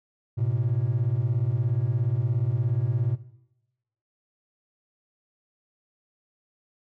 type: beating tone pair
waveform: triangle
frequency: 110 / 127 Hz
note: A2 / B2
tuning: 0 / +49 cents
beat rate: 17 Hz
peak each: -22 / -23 dBFS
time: 0.37-3.16 s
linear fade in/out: 20 ms
effects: noise-tail reverb RT60 0.9 s tail -18 dB re dry + tanh soft clip ceiling -13 dBFS